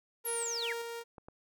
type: tone with tremolo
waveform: sawtooth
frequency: 466.2 Hz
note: A#4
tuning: in tune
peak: -32 dBFS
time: 0.24-1.04 s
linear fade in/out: 50 ms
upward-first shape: square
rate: 2.6 Hz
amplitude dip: 30%
type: linear sweep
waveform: sine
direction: down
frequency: 11670 to 1555 Hz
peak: -34 dBFS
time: 0.25-0.73 s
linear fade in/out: 5 ms
type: clicks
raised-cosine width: 1 ms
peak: -34 dBFS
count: 2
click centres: 1.182 / 1.285 s
effects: none